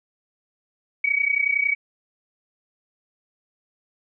sine tone with amplitude modulation, 2262 Hz, C#7, 34 cents sharp, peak -15 dBFS, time 1.04-1.75 s, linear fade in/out 5 ms, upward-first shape sine, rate 30.9 Hz, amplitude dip 85%, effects none

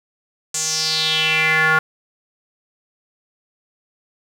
square tone with band-pass filter sweep, 157.7 Hz, D#3, 24 cents sharp, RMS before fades -18 dBFS, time 0.54-1.79 s, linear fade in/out 5 ms, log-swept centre 7400 to 1400 Hz, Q 4.5, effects 7-bit

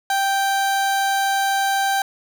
30% pulse tone, 784 Hz, G5, in tune, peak -15 dBFS, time 0.1-2.02 s, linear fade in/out 2 ms, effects none

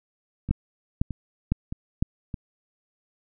two click trains, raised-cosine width 5 ms, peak -19 / -9 dBFS, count 4 / 4, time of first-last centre 0.49-2.342 / 0.51-2.025 s, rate 1.62 / 1.98 Hz, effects none

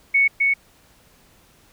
sine tone with echo, 2217 Hz, C#7, in tune, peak -13 dBFS, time 0.14-0.28 s, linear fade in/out 10 ms, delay 260 ms, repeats 1, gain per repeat -2 dB, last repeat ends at 0.54 s, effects pink hiss -55 dBFS RMS until 1.72 s

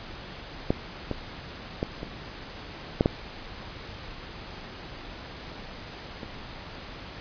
clicks, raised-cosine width 2 ms, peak -8 / -15 / -12 / -20 / -6 / -7 / -23 dBFS, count 7, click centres 0.705 / 1.113 / 1.829 / 2.031 / 3.009 / 3.059 / 6.232 s, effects pink hiss -41 dBFS RMS until 7.2 s + resampled to 11025 Hz

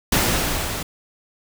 pink noise with level ramp, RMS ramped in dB -17 to -28 dBFS, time 0.12-0.83 s, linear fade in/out 5 ms, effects none

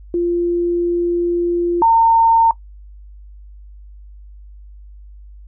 sine tone pair in turn, 346.4 / 911.5 Hz, F4 / A#5, -14 / -39 cents, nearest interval octave + perfect fourth, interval 1675 cents, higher second, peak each -14 / -8 dBFS, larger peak second, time 0.14-1.82 / 1.82-2.51 s, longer first, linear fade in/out 2 ms, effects noise-tail reverb RT60 0.1 s tail -19 dB re dry + added 50 Hz sine -36 dBFS peak until 5.47 s

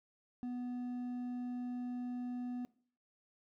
triangle tone with hard clipping, 246.5 Hz, B3, 3 cents flat, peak -39 dBFS, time 0.43-2.65 s, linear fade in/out 0 ms, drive 7 dB, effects noise-tail reverb RT60 0.5 s tail -21 dB re dry

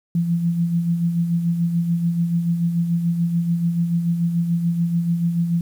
sine tone with tremolo, 170.1 Hz, F3, 45 cents flat, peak -15 dBFS, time 0.15-5.61 s, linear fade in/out 2 ms, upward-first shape sine, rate 6.9 Hz, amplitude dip 50%, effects 8-bit

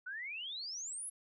sine exponential sweep, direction up, 1446 to 11175 Hz, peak -40 dBFS, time 0.06-1.1 s, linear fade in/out 10 ms, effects none

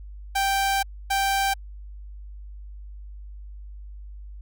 sawtooth tone pair in turn, 784 / 784 Hz, G5 / G5, 0 / 0 cents, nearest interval unison, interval 0 cents, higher neither, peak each -17 dBFS, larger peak neither, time 0.35-0.83 / 1.1-1.54 s, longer first, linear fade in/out 10 ms, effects added 50 Hz sine -37 dBFS peak until 4.41 s

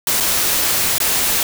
white noise with dropouts, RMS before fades -17 dBFS, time 0.07-1.43 s, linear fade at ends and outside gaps 1 ms, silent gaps 0.202-0.206 / 0.982-1.002 s, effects none

